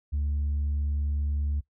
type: tone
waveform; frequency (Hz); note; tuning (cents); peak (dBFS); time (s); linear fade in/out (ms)
sine; 72.6; D2; -19; -23; 0.12-1.61; 20
effects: noise-tail reverb RT60 0.1 s tail -19 dB re dry + tanh soft clip ceiling -23 dBFS